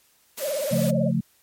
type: high-pass noise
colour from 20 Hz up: white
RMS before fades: -34 dBFS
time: 0.37-0.91 s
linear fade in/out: 10 ms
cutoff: 160 Hz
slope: 96 dB/octave
type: tone with vibrato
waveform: sine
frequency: 572 Hz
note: D5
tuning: 46 cents flat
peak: -24 dBFS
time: 0.39-1.12 s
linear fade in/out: 50 ms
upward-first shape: triangle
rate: 18 Hz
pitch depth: 170 cents each way
type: chord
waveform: sine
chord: Db augmented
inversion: none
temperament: equal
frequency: 138.59 / 174.61 / 220 Hz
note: Db3 / F3 / A3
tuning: 0 / 0 / 0 cents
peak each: -25 / -24 / -24 dBFS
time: 0.71-1.21 s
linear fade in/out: 10 ms
effects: white hiss -61 dBFS RMS until 1.42 s + MP3 64 kbps